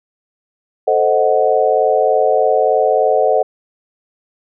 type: chord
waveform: sine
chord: A diminished seventh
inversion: none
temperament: equal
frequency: 440 / 523.3 / 622.3 / 740 Hz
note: A4 / C5 / Eb5 / Gb5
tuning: 0 / 0 / 0 / 0 cents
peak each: -16 dBFS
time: 0.87-3.43 s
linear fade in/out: 10 ms
effects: none